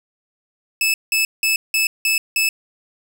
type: tone bursts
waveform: sawtooth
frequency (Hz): 2613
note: E7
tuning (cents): -16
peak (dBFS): -12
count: 6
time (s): 0.81-2.49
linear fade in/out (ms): 2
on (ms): 130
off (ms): 180
effects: none